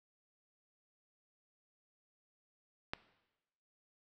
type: click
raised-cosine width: 0.3 ms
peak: -20 dBFS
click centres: 2.935 s
effects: noise-tail reverb RT60 1.0 s tail -17 dB re dry